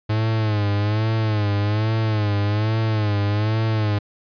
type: tone with vibrato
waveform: 45% pulse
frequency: 106.5 Hz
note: G#2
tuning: 44 cents sharp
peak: -18 dBFS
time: 0.09-3.99 s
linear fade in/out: 10 ms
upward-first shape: sine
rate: 1.2 Hz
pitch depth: 78 cents each way
effects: resampled to 11025 Hz